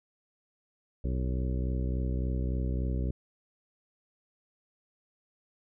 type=harmonic tone with a mistuned harmonic; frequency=63.5 Hz; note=B1; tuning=49 cents sharp; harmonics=1 / 2 / 3 / 4 / 5 / 6 / 7 / 9; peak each=-29 / -35 / -39 / -41 / -43 / -45 / -46 / -48 dBFS; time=1.04-3.11 s; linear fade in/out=5 ms; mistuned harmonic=9; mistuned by=-61 cents; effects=none